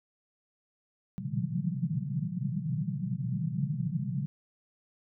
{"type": "band-pass noise", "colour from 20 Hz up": "pink", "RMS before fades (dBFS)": -32, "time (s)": [1.18, 4.26], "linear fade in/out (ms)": 0, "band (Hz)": [120, 200], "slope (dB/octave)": 96, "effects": []}